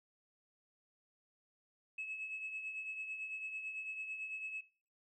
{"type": "tone with tremolo", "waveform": "sine", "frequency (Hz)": 2586, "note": "E7", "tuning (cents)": -34, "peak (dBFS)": -37, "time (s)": [1.98, 4.61], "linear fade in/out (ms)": 5, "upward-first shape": "triangle", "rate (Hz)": 9, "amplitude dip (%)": 55, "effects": ["noise-tail reverb RT60 0.5 s tail -22 dB re dry", "tanh soft clip ceiling -35 dBFS"]}